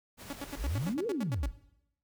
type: noise with tremolo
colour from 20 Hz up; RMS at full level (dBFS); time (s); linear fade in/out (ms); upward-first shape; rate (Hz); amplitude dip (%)
pink; -45; 0.17-0.95; 50; triangle; 9.3; 35
type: tone bursts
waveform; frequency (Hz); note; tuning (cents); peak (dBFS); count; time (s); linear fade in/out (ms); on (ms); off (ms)
sawtooth; 282.4; C#4; +32; -32; 11; 0.3-1.46; 2; 30; 83
type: exponential two-way sweep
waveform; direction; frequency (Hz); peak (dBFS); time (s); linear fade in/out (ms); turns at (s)
sine; up then down; 39.38 to 493.9 to 39.38; -30; 0.57-1.53; 50; 1.07
effects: noise-tail reverb RT60 0.8 s tail -17 dB re dry